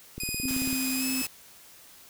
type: click train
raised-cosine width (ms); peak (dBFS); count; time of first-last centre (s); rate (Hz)
3; -24; 11; 0.18-0.729; 18.2
type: tone with pitch glide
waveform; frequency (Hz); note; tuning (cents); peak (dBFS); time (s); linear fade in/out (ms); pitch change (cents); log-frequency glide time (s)
10% pulse; 2489 to 2592; D#7 to E7; 0 to -30; -22; 0.2-1.26; 2; +70; 0.98-1.04
type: tone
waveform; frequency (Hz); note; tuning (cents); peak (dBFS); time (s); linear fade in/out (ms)
sine; 261.6; C4; 0; -29; 0.43-1.22; 5
type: noise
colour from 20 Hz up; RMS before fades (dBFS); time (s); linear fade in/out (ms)
white; -36; 0.48-1.27; 2
effects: white hiss -52 dBFS RMS until 2.09 s